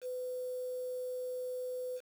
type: tone with quantisation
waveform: sine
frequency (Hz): 503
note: B4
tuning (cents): +32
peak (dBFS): -36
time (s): 0.01-2.01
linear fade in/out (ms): 50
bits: 9
effects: none